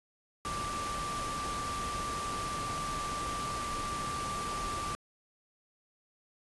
sine tone in noise, 1174.7 Hz, D6, in tune, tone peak -35 dBFS, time 0.45-4.95 s, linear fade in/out 0 ms, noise pink, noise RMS -39 dBFS, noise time 0.45-4.95 s, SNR +1 dB, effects resampled to 24000 Hz

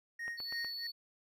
triangle tone with tremolo, 1864.7 Hz, A#6, in tune, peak -35 dBFS, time 0.19-0.87 s, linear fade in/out 5 ms, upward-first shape sine, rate 3.1 Hz, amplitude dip 100%
click train, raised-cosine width 0.5 ms, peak -33 dBFS, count 4, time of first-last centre 0.28-0.647 s, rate 8.18 Hz
triangle tone, 4435 Hz, C#8, in tune, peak -38 dBFS, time 0.37-0.92 s, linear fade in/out 20 ms
effects none

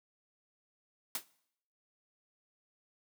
white noise with exponential decay, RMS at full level -31 dBFS, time 1.15-1.25 s, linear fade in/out 2 ms, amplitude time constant 21 ms, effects noise-tail reverb RT60 0.7 s tail -21 dB re dry + high-pass 200 Hz 12 dB/octave

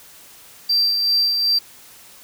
triangle tone with tremolo, 4699 Hz, D8, in tune, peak -12 dBFS, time 0.69-1.59 s, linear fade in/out 10 ms, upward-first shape sine, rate 2.6 Hz, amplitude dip 40%, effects tanh soft clip ceiling -8 dBFS + white hiss -45 dBFS RMS until 2.23 s

